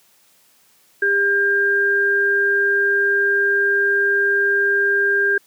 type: tone pair together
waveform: sine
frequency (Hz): 400 / 1600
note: G4 / G6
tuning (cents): +35 / +35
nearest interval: 2 octaves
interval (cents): 2400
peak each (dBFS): -21 / -15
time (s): 1.02-5.38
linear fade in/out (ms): 5
effects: white hiss -56 dBFS RMS until 5.46 s + high-pass 100 Hz 12 dB/octave